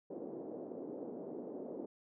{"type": "band-pass noise", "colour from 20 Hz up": "pink", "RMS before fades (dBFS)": -45, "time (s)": [0.1, 1.86], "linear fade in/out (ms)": 5, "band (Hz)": [250, 540], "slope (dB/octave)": 24, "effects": []}